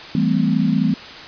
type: chord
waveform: sine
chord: A minor seventh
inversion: second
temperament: equal with one note detuned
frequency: 164.81 / 196 / 220 / 255.9 Hz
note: E3 / G3 / A3 / C4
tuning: 0 / 0 / 0 / -38 cents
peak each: -20 dBFS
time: 0.15-0.94 s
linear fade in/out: 2 ms
effects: white hiss -35 dBFS RMS until 1.27 s + resampled to 11025 Hz